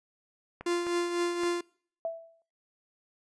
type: clicks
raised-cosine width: 0.5 ms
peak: -25 dBFS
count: 3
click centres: 0.61 / 0.868 / 1.435 s
type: tone with tremolo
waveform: 45% pulse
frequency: 347.6 Hz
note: F4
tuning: 8 cents flat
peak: -25 dBFS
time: 0.66-1.61 s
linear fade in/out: 5 ms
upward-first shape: triangle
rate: 4 Hz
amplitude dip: 55%
type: tone with exponential decay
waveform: sine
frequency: 661 Hz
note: E5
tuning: 5 cents sharp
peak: -27 dBFS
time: 2.05-2.42 s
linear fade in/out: 1 ms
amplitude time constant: 80 ms
effects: noise-tail reverb RT60 0.5 s tail -23 dB re dry + resampled to 22050 Hz